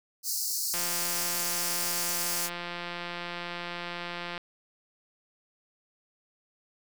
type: high-pass noise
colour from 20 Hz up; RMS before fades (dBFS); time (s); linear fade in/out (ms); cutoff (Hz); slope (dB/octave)
pink; -31; 0.23-2.5; 50; 4400; 96
type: click train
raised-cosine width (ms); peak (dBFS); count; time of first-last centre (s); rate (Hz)
0.3; -20; 634; 0.74-4.378; 174
effects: none